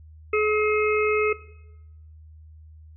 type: harmonic tone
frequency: 425.7 Hz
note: G#4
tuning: 43 cents sharp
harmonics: 1 / 3 / 5 / 6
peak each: -20 / -27 / -29 / -28 dBFS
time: 0.33-1.33 s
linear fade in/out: 5 ms
effects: noise-tail reverb RT60 0.9 s tail -18 dB re dry + added 78 Hz sine -44 dBFS peak until 2.96 s